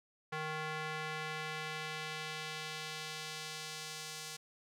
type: tone with band-pass filter sweep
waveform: square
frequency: 155.56 Hz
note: D#3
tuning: in tune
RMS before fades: -42 dBFS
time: 0.32-4.37 s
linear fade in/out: 10 ms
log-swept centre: 1500 to 6200 Hz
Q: 0.89
effects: none